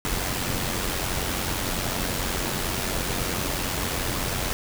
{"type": "noise with amplitude modulation", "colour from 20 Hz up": "pink", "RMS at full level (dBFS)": -25, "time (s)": [0.05, 4.53], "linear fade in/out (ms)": 0, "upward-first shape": "sine", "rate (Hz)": 91, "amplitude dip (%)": 50, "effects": []}